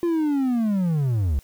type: linear sweep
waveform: triangle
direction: down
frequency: 349.2 to 63.2 Hz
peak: -17 dBFS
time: 0.03-1.39 s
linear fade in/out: 0 ms
effects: white hiss -55 dBFS RMS until 1.43 s